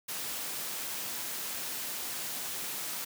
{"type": "high-pass noise", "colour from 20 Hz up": "white", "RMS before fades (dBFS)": -37, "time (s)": [0.08, 3.05], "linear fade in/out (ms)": 10, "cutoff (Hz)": 130, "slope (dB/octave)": 12, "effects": []}